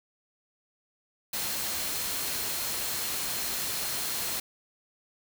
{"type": "tone in noise", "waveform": "sine", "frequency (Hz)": 4205, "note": "C8", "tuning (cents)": 8, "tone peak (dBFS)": -42, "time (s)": [1.33, 4.4], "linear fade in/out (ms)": 5, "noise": "white", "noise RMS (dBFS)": -32, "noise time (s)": [1.33, 4.4], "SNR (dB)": -13, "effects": []}